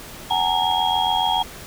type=tone cluster; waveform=sine; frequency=751 / 838 / 925 / 3280 Hz; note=F#5 / G#5 / A#5 / G#7; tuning=+26 / +15 / -14 / -22 cents; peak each=-23 dBFS; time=0.3-1.43 s; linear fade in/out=10 ms; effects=pink hiss -38 dBFS RMS until 1.66 s